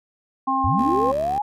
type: harmonic tone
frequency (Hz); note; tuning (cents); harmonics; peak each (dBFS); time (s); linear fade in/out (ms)
266.3; C4; +31; 1 / 3 / 4; -26 / -23 / -21; 0.47-1.12; 10
type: linear sweep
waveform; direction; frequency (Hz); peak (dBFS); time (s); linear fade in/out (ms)
sine; up; 65.41 to 847; -20; 0.64-1.42; 5
type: tone with vibrato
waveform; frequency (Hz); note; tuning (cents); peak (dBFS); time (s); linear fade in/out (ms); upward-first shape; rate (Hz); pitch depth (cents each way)
10% pulse; 72; D2; -34; -25; 0.78-1.39; 5; triangle; 9.6; 11
effects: none

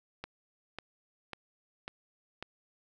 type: click train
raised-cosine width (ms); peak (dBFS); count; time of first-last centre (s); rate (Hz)
0.3; -23; 5; 0.24-2.426; 1.83
effects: none

